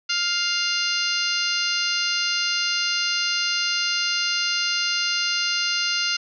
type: harmonic tone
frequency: 700 Hz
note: F5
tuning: 4 cents sharp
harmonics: 2 / 3 / 4 / 5 / 6 / 7 / 8 / 9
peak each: -28 / -32 / -26 / -35 / -28 / -27 / -36 / -34 dBFS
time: 0.09-6.17 s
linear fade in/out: 10 ms
effects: none